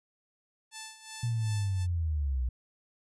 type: tone with tremolo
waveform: 5% pulse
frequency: 880 Hz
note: A5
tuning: in tune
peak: -28 dBFS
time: 0.71-1.87 s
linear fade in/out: 50 ms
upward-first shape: sine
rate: 2.7 Hz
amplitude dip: 75%
type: linear sweep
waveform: sine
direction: down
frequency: 120 to 59.4 Hz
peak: -27 dBFS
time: 1.23-2.49 s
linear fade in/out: 5 ms
effects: resampled to 24000 Hz